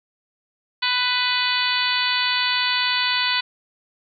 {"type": "harmonic tone", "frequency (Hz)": 496.7, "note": "B4", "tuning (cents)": 10, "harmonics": [2, 3, 4, 5, 6, 7, 8, 9], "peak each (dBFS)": [-27, -27, -27, -27, -27, -27, -27, -27], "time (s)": [0.82, 3.41], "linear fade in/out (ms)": 10, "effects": []}